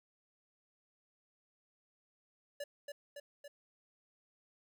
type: tone with echo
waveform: square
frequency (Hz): 575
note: D5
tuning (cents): -37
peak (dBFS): -40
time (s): 2.6-2.64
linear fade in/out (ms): 5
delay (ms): 280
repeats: 3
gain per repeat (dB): -3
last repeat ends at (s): 3.48
effects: none